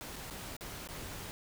pink noise with dropouts, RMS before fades -44 dBFS, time 0.01-1.31 s, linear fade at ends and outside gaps 0 ms, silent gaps 0.159-0.163 / 0.301-0.308 / 0.566-0.609 / 0.874-0.888 s, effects none

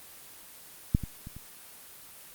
clicks, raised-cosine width 5 ms, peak -9 / -21 / -28 / -30 dBFS, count 4, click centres 0.949 / 1.037 / 1.271 / 1.366 s, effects white hiss -49 dBFS RMS until 2.34 s + Opus 24 kbps

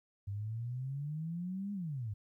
sine exponential two-way sweep, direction up then down, 98 to 206.4 to 98 Hz, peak -36 dBFS, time 0.27-2.14 s, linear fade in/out 10 ms, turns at 1.73 s, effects 13-bit

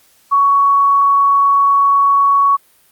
sine tone, 1118 Hz, C#6, 14 cents sharp, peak -8 dBFS, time 0.31-2.57 s, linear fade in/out 20 ms, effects white hiss -52 dBFS RMS until 2.91 s + Opus 48 kbps

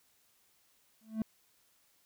triangle tone with exponential growth, 220 Hz, A3, in tune, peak -25 dBFS, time 1.01-1.22 s, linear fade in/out 2 ms, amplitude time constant 45 ms, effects white hiss -70 dBFS RMS until 2.05 s

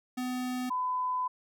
square / sine tone pair in turn, 251.6 / 1006.4 Hz, B3 / B5, +32 / +32 cents, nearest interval 2 octaves, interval 2400 cents, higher second, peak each -32 / -28 dBFS, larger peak second, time 0.17-0.7 / 0.7-1.28 s, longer second, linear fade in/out 10 ms, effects none

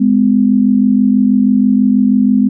sine tone pair together, 207.7 / 253.9 Hz, G#3 / B3, 0 / +48 cents, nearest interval minor third, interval 348 cents, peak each -10 dBFS, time 0-2.49 s, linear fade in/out 10 ms, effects none

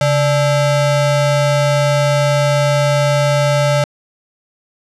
square ring-modulated tone, 363.8 Hz, F#4, 29 cents flat, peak -9 dBFS, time 0.01-3.84 s, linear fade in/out 2 ms, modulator 225 Hz, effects low-pass 8000 Hz 12 dB/octave

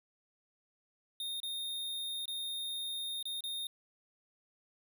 square tone with dropouts, 3682 Hz, A#7, 22 cents flat, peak -37 dBFS, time 1.2-3.67 s, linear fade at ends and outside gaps 2 ms, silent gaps 1.402-1.431 / 2.256-2.279 / 3.227-3.254 / 3.407-3.438 s, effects none

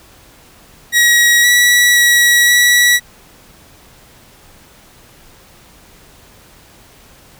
sawtooth tone with pitch steps, 1907 / 1940 / 1924 / 1939 Hz, A#6 / B6 / B6 / B6, +39 / -31 / -46 / -32 cents, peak -4 dBFS, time 0.92-3 s, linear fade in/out 50 ms, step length 520 ms, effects pink hiss -44 dBFS RMS until 7.39 s

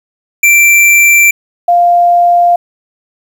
square / sine tone pair in turn, 2349 / 698.4 Hz, D7 / F5, 0 / 0 cents, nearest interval octave + major sixth, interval 2100 cents, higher first, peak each -4 dBFS, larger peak neither, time 0.43-1.31 / 1.68-2.56 s, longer neither, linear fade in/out 5 ms, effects 7-bit

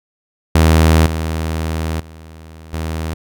sawtooth tone with level steps, 80 Hz, D#2, 49 cents sharp, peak -4 / -14 / -31 / -16 dBFS, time 0.55-3.14 s, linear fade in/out 5 ms, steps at 1.06 / 2 / 2.73 s, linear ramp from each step 5 ms, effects none

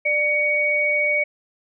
sine tone pair together, 594 / 2243 Hz, D5 / C#7, +20 / +20 cents, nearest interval octave + major seventh, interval 2300 cents, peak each -24 / -18 dBFS, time 0.05-1.24 s, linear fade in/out 10 ms, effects none

